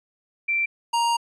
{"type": "tone pair in turn", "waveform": ["sine", "square"], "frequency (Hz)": [2349, 936.2], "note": ["D7", "A#5"], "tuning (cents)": [0, 7], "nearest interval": "octave + major third", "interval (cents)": 1593, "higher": "first", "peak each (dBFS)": -20, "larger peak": "neither", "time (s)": [[0.48, 0.66], [0.93, 1.17]], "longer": "second", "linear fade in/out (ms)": 10, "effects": ["resampled to 22050 Hz"]}